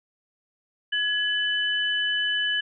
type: tone pair together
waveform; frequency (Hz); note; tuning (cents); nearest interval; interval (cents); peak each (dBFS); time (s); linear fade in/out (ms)
sine; 1683.8 / 2997; G#6 / F#7; +23 / +22; minor seventh; 999; -25; 0.92-2.61; 10
effects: none

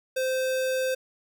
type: tone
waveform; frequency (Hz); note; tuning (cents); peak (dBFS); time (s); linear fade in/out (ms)
square; 519; C5; -14; -25; 0.16-0.95; 10
effects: none

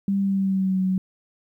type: tone with pitch glide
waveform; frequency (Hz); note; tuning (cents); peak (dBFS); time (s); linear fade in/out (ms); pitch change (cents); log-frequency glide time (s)
sine; 197.3 to 187.31; G3 to F#3; +11 to +22; -19; 0.08-0.98; 2; -89; 0.19-0.81
effects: 10-bit

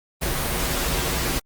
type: noise with comb filter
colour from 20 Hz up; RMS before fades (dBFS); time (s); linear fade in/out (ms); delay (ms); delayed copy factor
pink; -24; 0.21-1.4; 20; 9.7; -0.65
effects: Opus 32 kbps

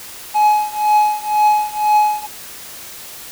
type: tone with tremolo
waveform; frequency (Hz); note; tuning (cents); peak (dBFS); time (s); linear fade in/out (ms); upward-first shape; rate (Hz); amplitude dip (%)
triangle; 844; G#5; +28; -6; 0.34-2.27; 20; triangle; 2; 95
effects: white hiss -34 dBFS RMS until 3.31 s

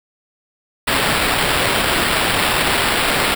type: noise with sample-and-hold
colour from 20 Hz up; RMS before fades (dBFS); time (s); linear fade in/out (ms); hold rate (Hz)
blue; -17; 0.87-3.35; 10; 6300
effects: none

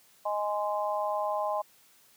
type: harmonic tone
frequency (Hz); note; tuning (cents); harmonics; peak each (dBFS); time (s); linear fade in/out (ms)
207.7; G#3; 0; 3 / 4 / 5; -31 / -32 / -33; 0.25-1.62; 10
effects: white hiss -61 dBFS RMS until 2.16 s + high-pass 80 Hz 12 dB/octave

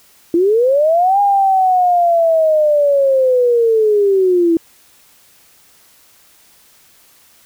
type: linear two-way sweep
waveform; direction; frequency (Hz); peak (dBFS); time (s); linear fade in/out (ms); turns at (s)
sine; up then down; 326.4 to 814 to 326.4; -9; 0.34-4.57; 2; 1.2
effects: white hiss -49 dBFS RMS until 7.45 s

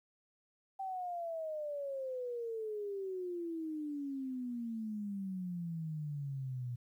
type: exponential sweep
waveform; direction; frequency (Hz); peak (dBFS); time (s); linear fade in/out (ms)
sine; down; 780 to 120; -37; 0.79-6.76; 10
effects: 12-bit

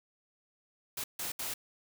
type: noise bursts at uneven times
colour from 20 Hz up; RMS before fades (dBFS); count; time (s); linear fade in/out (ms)
white; -37; 3; 0.97-1.04 / 1.19-1.32 / 1.39-1.54; 5
effects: none

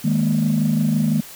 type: chord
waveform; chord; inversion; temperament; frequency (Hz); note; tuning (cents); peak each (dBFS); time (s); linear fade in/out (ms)
sine; D# suspended fourth; none; just; 155.56 / 207.4 / 233.3; D#3 / G#3 / A#3; 0 / -2 / +2; -19; 0.04-1.21; 10
effects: tanh soft clip ceiling -10 dBFS + white hiss -39 dBFS RMS until 1.35 s

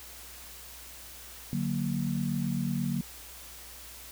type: chord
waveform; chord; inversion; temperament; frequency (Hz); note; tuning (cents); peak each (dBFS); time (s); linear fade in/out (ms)
sine; D augmented; none; equal; 146.83 / 185 / 233.1; D3 / F#3 / A#3; 0 / 0 / 0; -32; 1.53-3.01; 0
effects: added 60 Hz sine -53 dBFS peak until 4.11 s + white hiss -47 dBFS RMS until 4.11 s

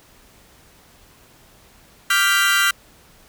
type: chord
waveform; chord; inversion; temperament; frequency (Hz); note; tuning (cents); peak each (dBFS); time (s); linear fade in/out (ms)
30% pulse; G dominant seventh; second; equal; 1174.7 / 1396.9 / 1568 / 1975.5; D6 / F6 / G6 / B6; 0 / 0 / 0 / 0; -22 / -16 / -17 / -19; 2.1-2.71; 5
effects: pink hiss -51 dBFS RMS until 3.28 s

